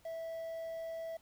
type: tone with quantisation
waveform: triangle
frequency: 656 Hz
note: E5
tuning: 9 cents flat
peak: -37 dBFS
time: 0.05-1.17 s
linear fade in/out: 5 ms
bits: 10
effects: pink hiss -67 dBFS RMS until 1.21 s